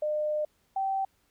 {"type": "tone pair in turn", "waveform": "sine", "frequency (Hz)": [605, 775], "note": ["D#5", "G5"], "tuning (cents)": [-49, -20], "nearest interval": "major third", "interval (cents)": 429, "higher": "second", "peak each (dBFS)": -26, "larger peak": "neither", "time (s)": [[0.02, 0.45], [0.76, 1.05]], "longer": "first", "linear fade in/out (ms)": 5, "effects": ["pink hiss -70 dBFS RMS until 1.3 s"]}